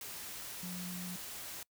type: tone in noise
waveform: sine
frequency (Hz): 180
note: F#3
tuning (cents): -47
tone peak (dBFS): -41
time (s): 0.63-1.16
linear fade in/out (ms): 2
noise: white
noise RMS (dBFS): -45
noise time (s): 0.01-1.63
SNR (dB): +1
effects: noise-tail reverb RT60 0.1 s tail -24 dB re dry